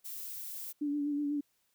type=noise; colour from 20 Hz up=violet; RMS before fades=-42 dBFS; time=0.04-0.73 s; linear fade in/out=20 ms
type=tone with vibrato; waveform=sine; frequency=290.3 Hz; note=D4; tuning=20 cents flat; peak=-30 dBFS; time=0.81-1.41 s; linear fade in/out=10 ms; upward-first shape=sine; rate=8.1 Hz; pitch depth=31 cents each way
effects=white hiss -75 dBFS RMS until 1.74 s